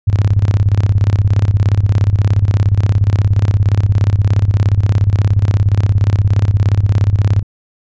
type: tone with tremolo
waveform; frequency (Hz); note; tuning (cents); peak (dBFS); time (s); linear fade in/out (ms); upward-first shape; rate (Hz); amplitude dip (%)
sine; 100.3; G2; +40; -6; 0.07-7.43; 10; square; 17; 75
effects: resampled to 16000 Hz